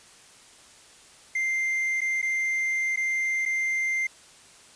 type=tone with dropouts; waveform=triangle; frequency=2093 Hz; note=C7; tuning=in tune; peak=-22 dBFS; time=1.35-4.07 s; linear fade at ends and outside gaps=5 ms; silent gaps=2.007-2.015 / 2.217-2.226 / 2.961-2.972 / 3.454-3.459 s; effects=white hiss -52 dBFS RMS until 4.75 s + resampled to 22050 Hz